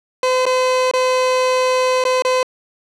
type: tone with dropouts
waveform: 30% pulse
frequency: 511 Hz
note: C5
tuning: 41 cents flat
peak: -11 dBFS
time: 0.23-2.43 s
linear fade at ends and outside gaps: 2 ms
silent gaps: 0.455-0.464 / 0.913-0.936 / 2.04-2.051 / 2.222-2.249 s
effects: low-pass 7000 Hz 12 dB/octave